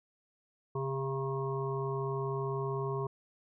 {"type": "harmonic tone with a mistuned harmonic", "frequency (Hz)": 135.6, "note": "C#3", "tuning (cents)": -38, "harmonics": [1, 3, 5, 7, 8], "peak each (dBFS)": [-35, -35, -46, -43, -41], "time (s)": [0.75, 3.07], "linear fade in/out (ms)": 5, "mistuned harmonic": 3, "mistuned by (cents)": -17, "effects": []}